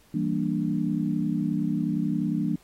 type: chord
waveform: sine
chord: E half-diminished seventh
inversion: none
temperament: equal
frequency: 164.81 / 196 / 233.1 / 293.7 Hz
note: E3 / G3 / Bb3 / D4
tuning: 0 / 0 / 0 / 0 cents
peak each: -29 dBFS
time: 0.14-2.56 s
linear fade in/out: 5 ms
effects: pink hiss -59 dBFS RMS until 2.63 s + AAC 48 kbps